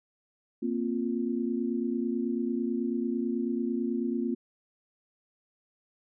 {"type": "chord", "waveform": "sine", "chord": "Bb suspended second", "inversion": "none", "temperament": "just", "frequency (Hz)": [233.1, 262.2, 349.6], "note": ["Bb3", "C4", "F4"], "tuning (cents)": [0, 4, 2], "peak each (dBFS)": [-30, -32, -33], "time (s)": [0.62, 4.35], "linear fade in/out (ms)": 10, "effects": []}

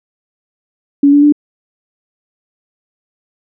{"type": "tone with pitch steps", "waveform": "sine", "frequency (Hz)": [283.2, 288.7, 294.2], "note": ["C#4", "D4", "D4"], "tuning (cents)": [37, -30, 3], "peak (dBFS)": -4, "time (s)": [1.03, 1.324], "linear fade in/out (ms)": 5, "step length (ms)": 98, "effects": []}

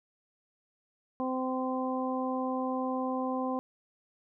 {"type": "harmonic tone", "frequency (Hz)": 258.3, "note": "C4", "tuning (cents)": -22, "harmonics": [1, 2, 3, 4], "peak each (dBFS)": [-32, -35, -37, -37], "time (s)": [1.2, 3.59], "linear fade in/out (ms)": 0, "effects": []}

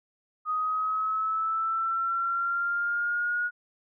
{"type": "linear sweep", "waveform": "sine", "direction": "up", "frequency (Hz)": [1244.5, 1450], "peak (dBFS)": -25, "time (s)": [0.45, 3.51], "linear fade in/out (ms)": 50, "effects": []}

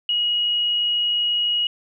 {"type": "tone", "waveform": "sine", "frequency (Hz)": 2897, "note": "F#7", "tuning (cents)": -37, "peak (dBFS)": -18, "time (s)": [0.09, 1.67], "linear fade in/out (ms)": 2, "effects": []}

